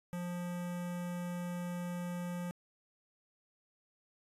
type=tone with notch filter; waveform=square; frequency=176.2 Hz; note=F3; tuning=16 cents sharp; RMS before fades=-39 dBFS; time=0.13-2.51 s; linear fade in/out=0 ms; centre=4300 Hz; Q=1.2; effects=resampled to 32000 Hz + 12-bit